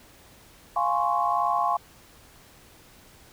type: chord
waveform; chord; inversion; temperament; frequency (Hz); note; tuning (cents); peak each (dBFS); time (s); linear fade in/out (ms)
sine; Db major seventh; first; equal; 698.5 / 830.6 / 1046.5 / 1108.7; F5 / Ab5 / C6 / Db6; 0 / 0 / 0 / 0; -27; 0.76-1.77; 5
effects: pink hiss -53 dBFS RMS until 3.32 s